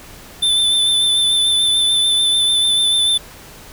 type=tone with vibrato; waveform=square; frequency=3533 Hz; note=A7; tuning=6 cents sharp; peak=-13 dBFS; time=0.42-3.18 s; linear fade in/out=10 ms; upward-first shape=triangle; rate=6.8 Hz; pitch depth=27 cents each way; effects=pink hiss -39 dBFS RMS until 3.72 s